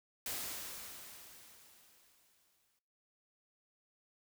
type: noise with exponential decay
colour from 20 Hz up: white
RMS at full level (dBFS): -39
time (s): 0.26-2.79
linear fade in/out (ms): 2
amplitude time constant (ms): 550
effects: noise-tail reverb RT60 0.5 s tail -18 dB re dry

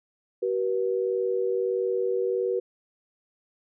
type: tone pair together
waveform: sine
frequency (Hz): 380.5 / 482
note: F#4 / B4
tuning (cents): +48 / -42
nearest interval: major third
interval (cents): 410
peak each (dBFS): -26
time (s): 0.42-2.6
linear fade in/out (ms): 10
effects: none

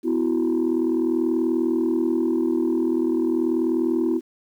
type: chord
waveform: sine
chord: B suspended fourth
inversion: none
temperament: equal with one note detuned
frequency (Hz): 251 / 329.6 / 370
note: B3 / E4 / F#4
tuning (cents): +28 / 0 / 0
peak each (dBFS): -23 / -20 / -24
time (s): 0.03-4.21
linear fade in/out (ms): 50
effects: tanh soft clip ceiling -14 dBFS + 9-bit

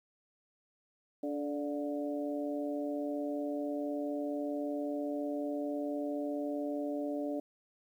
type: harmonic tone with a mistuned harmonic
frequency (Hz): 144.4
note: D3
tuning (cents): -29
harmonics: 2 / 3 / 4 / 5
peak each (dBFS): -35 / -43 / -38 / -47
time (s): 1.23-7.4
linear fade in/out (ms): 5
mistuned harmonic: 4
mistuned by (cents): +29
effects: 11-bit

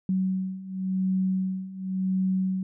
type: beating tone pair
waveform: sine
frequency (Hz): 187.5 / 188.42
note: F#3 / F#3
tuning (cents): +23 / +32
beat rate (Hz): 0.92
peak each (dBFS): -29 / -26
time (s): 0.09-2.63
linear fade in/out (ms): 2
effects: none

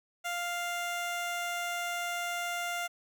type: tone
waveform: 15% pulse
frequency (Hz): 698.5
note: F5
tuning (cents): 0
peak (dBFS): -26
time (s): 0.24-2.88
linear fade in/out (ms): 20
effects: none

